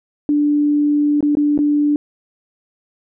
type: tone with dropouts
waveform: sine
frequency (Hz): 293.7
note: D4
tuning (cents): 0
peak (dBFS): -12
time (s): 0.29-1.96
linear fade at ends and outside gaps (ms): 1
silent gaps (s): 1.207-1.227 / 1.352-1.37 / 1.577-1.589
effects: none